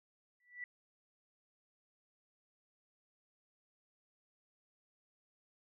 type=tone with exponential growth; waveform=sine; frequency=1963 Hz; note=B6; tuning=11 cents flat; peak=-38 dBFS; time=0.4-0.64 s; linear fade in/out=2 ms; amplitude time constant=51 ms; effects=none